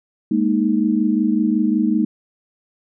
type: chord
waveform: sine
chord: Ab suspended second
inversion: none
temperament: equal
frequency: 207.7 / 233.1 / 311.1 Hz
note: Ab3 / Bb3 / Eb4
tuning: 0 / 0 / 0 cents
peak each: -19 dBFS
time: 0.31-2.05 s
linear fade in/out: 5 ms
effects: none